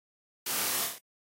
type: noise with echo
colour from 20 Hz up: white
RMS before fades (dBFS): -33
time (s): 0.46-0.85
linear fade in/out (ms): 5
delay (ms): 27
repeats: 5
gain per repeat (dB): -3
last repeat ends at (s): 0.985
effects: high-pass 150 Hz 12 dB/octave + AAC 48 kbps